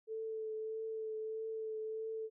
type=tone with vibrato; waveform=sine; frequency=439.9 Hz; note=A4; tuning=in tune; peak=-38 dBFS; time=0.07-2.3 s; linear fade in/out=50 ms; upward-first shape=triangle; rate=1.6 Hz; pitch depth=19 cents each way; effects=none